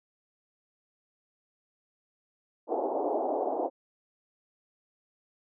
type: band-pass noise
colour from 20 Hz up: white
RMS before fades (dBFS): -30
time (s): 2.67-3.7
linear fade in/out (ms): 50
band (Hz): 290 to 820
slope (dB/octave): 48
effects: none